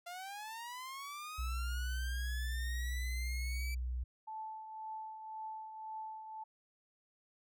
sawtooth linear sweep, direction up, 687 to 2323 Hz, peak -40 dBFS, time 0.06-3.75 s, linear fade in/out 10 ms
sine tone, 61.8 Hz, B1, 2 cents sharp, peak -35 dBFS, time 1.38-4.04 s, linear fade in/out 10 ms
sine tone with tremolo, 875 Hz, A5, 10 cents flat, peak -40 dBFS, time 4.27-6.44 s, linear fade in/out 10 ms, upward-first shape triangle, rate 1.9 Hz, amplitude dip 55%
effects none

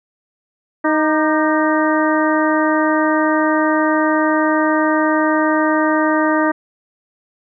harmonic tone with a mistuned harmonic, 311.1 Hz, D#4, in tune, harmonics 1 / 2 / 3 / 4 / 5 / 6, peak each -16 / -19 / -21 / -22 / -23 / -24 dBFS, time 0.84-6.52 s, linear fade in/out 10 ms, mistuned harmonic 4, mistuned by -55 cents, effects none

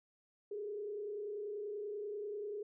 sine tone with frequency modulation, 415.3 Hz, G#4, in tune, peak -39 dBFS, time 0.51-2.63 s, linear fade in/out 5 ms, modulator 30.3 Hz, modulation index 0.63, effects none

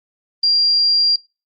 sine tone, 4767 Hz, D8, 25 cents sharp, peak -12 dBFS, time 0.43-1.16 s, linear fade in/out 5 ms, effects noise-tail reverb RT60 0.3 s tail -23 dB re dry + Opus 24 kbps

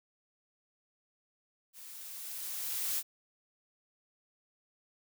blue noise with level ramp, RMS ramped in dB -50 to -32 dBFS, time 1.73-3.03 s, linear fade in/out 50 ms, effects none

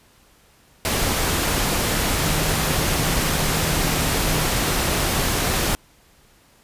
sine tone in noise, 155.56 Hz, D#3, in tune, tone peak -28 dBFS, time 2.16-4.46 s, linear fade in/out 0 ms, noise pink, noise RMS -21 dBFS, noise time 0.85-5.75 s, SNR -10 dB, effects pink hiss -55 dBFS RMS until 6.63 s + resampled to 32000 Hz

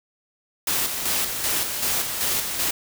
white noise with tremolo, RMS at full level -23 dBFS, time 0.67-2.71 s, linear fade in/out 5 ms, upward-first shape square, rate 2.6 Hz, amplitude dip 45%, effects none

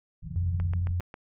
white low-pass noise, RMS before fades -37 dBFS, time 0.22-0.93 s, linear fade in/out 10 ms, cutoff 180 Hz, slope 96 dB/octave
sine tone with vibrato, 88.7 Hz, F2, 27 cents sharp, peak -25 dBFS, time 0.36-1 s, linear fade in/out 0 ms, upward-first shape sine, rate 16 Hz, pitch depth 12 cents each way
click train, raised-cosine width 0.5 ms, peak -26 dBFS, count 5, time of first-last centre 0.6-1.141 s, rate 7.39 Hz
effects none

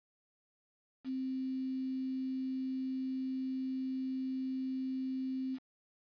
sine tone with quantisation, 261.6 Hz, C4, in tune, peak -34 dBFS, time 1.04-5.59 s, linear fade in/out 50 ms, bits 9, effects resampled to 11025 Hz

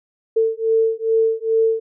sine beating tone pair, 446.9 / 449.3 Hz, A4 / A4, +27 / +36 cents, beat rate 2.4 Hz, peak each -18 dBFS, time 0.36-1.8 s, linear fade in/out 10 ms, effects none

